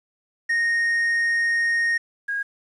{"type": "tone pair in turn", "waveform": ["triangle", "sine"], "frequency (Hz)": [1857, 1635.8], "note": ["A#6", "G#6"], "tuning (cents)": [-7, -27], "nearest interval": "major second", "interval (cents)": 220, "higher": "first", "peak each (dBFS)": [-17, -23], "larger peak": "first", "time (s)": [[0.49, 1.98], [2.28, 2.43]], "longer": "first", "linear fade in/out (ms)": 10, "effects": ["resampled to 24000 Hz", "9-bit"]}